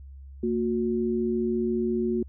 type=tone pair together; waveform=sine; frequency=228.6 / 362.9 Hz; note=A#3 / F#4; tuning=-34 / -34 cents; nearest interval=minor sixth; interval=800 cents; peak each=-26 dBFS; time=0.43-2.23 s; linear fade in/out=5 ms; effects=added 68 Hz sine -41 dBFS peak until 2.28 s